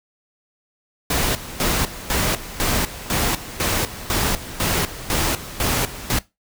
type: noise with tremolo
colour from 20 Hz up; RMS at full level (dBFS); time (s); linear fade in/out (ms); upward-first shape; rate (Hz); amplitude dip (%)
pink; -20; 1.1-6.19; 5; square; 2; 80
effects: noise-tail reverb RT60 0.2 s tail -19 dB re dry